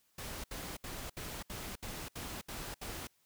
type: noise bursts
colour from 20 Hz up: pink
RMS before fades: -43 dBFS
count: 9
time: 0.18-3.072 s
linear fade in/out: 5 ms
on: 260 ms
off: 69 ms
effects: white hiss -73 dBFS RMS until 3.25 s